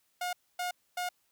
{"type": "tone bursts", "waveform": "sawtooth", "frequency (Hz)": 717, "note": "F5", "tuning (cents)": 45, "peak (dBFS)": -28, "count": 3, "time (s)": [0.21, 1.09], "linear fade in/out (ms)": 5, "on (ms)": 120, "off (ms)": 260, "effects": ["white hiss -73 dBFS RMS until 1.31 s"]}